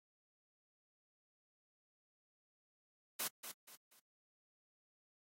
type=noise with echo; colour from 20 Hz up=white; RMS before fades=-39 dBFS; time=3.19-3.28 s; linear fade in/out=10 ms; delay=240 ms; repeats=3; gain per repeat=-9 dB; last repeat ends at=4 s; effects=high-pass 200 Hz 12 dB/octave + AAC 48 kbps